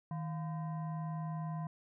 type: tone with frequency modulation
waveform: sine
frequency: 158.6 Hz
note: D#3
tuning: 33 cents sharp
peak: -36 dBFS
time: 0.11-1.67 s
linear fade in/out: 2 ms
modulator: 858 Hz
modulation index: 0.52
effects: none